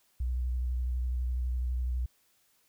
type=tone with vibrato; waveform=sine; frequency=62 Hz; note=B1; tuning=7 cents sharp; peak=-28 dBFS; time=0.2-2.06 s; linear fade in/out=5 ms; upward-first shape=square; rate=12 Hz; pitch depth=26 cents each way; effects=white hiss -69 dBFS RMS until 2.68 s